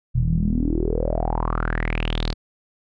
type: tone with low-pass filter sweep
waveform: sawtooth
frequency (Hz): 40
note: D#1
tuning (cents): +49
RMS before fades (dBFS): -22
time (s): 0.14-2.34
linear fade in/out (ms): 20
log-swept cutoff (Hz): 120 to 4600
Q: 7.1
effects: none